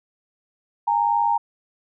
sine tone pair together, 823 / 923.8 Hz, G#5 / A#5, -16 / -16 cents, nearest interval major second, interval 200 cents, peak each -21 / -19 dBFS, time 0.87-1.38 s, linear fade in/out 10 ms, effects none

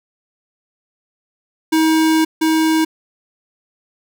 square tone pair in turn, 318.3 / 318.3 Hz, D#4 / D#4, +39 / +39 cents, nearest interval unison, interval 0 cents, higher neither, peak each -12 / -13 dBFS, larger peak first, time 1.72-2.25 / 2.41-2.85 s, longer first, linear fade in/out 10 ms, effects none

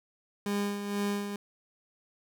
30% pulse tone with tremolo, 203.1 Hz, G#3, 38 cents flat, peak -25 dBFS, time 0.46-1.36 s, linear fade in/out 2 ms, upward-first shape sine, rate 2.1 Hz, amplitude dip 55%, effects none

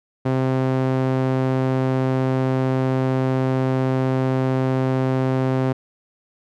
sawtooth tone with band-pass filter, 130.81 Hz, C3, in tune, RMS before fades -20 dBFS, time 0.25-5.73 s, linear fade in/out 10 ms, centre 370 Hz, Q 0.53, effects none

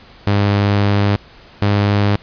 sawtooth tone pair in turn, 101.5 / 102.06 Hz, G#2 / G#2, -39 / -30 cents, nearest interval unison, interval 9 cents, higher second, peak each -8 dBFS, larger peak neither, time 0.27-1.16 / 1.62-2.16 s, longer first, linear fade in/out 0 ms, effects pink hiss -43 dBFS RMS until 2.22 s + resampled to 11025 Hz

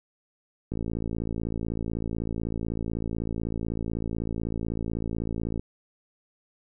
click train, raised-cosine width 3 ms, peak -18 dBFS, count 274, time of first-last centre 0.72-5.595 s, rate 56 Hz, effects none

